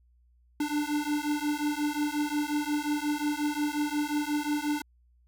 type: beating tone pair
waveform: square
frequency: 293.7 / 299.3 Hz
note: D4 / D4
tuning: 0 / +33 cents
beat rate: 5.6 Hz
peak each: -31 dBFS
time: 0.6-4.82 s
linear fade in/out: 5 ms
effects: added 60 Hz sine -60 dBFS peak until 5.27 s